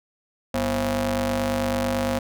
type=ring-modulated tone; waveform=sawtooth; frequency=145.4 Hz; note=D3; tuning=17 cents flat; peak=-15 dBFS; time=0.54-2.19 s; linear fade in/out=5 ms; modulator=388 Hz; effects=none